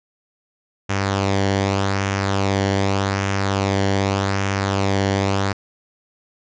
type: tone with flanger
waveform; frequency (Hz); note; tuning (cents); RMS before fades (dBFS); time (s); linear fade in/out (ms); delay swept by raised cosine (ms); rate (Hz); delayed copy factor
sawtooth; 98; G2; 0; -20; 0.89-5.53; 10; 0.23 to 0.8; 0.84; -0.5
effects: resampled to 16000 Hz